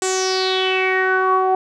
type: tone with low-pass filter sweep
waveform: sawtooth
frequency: 375.7 Hz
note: F#4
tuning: 26 cents sharp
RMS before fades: -18 dBFS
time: 0.02-1.55 s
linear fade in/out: 2 ms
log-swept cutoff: 7900 to 820 Hz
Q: 6.2
effects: none